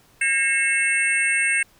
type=tone cluster; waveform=sine; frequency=1617 / 1838 / 2169 / 2662 / 8690 Hz; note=G#6 / A#6 / C#7 / E7 / C#9; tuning=-47 / -25 / -38 / +16 / -35 cents; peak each=-25 / -28 / -21 / -24 / -27 dBFS; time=0.21-1.63 s; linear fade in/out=5 ms; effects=pink hiss -56 dBFS RMS until 1.79 s